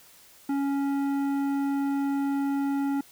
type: tone with tanh clipping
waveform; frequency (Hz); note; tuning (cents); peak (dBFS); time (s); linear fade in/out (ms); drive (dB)
sine; 278.4; C#4; +8; -26; 0.49-3.01; 5; 12
effects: white hiss -54 dBFS RMS until 3.11 s